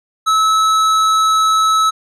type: tone with hard clipping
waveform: sine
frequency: 1299 Hz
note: E6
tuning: 26 cents flat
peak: -12 dBFS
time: 0.26-1.91 s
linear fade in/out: 20 ms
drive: 12 dB
effects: resampled to 32000 Hz